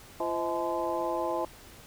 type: harmonic tone with a mistuned harmonic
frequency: 171.2 Hz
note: F3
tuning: 34 cents flat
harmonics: 2 / 3 / 4 / 5 / 6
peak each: -34 / -35 / -33 / -34 / -36 dBFS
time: 0.2-1.45 s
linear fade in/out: 2 ms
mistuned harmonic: 4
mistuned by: -120 cents
effects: pink hiss -51 dBFS RMS until 1.86 s